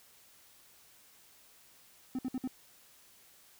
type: tone bursts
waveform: triangle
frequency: 257.5 Hz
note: C4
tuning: 28 cents flat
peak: -30 dBFS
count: 4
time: 2.15-2.476 s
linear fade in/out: 2 ms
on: 38 ms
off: 58 ms
effects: white hiss -61 dBFS RMS until 3.59 s